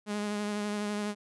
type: tone with vibrato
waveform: sawtooth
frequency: 207.7 Hz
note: G#3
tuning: in tune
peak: -27 dBFS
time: 0.06-1.15 s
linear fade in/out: 50 ms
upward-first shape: sine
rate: 12 Hz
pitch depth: 20 cents each way
effects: resampled to 24000 Hz